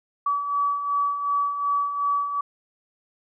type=beating tone pair; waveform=sine; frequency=1142 / 1144.7 Hz; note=D6 / D6; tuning=-49 / -45 cents; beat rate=2.7 Hz; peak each=-30 / -22 dBFS; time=0.26-2.41 s; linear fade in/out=5 ms; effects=none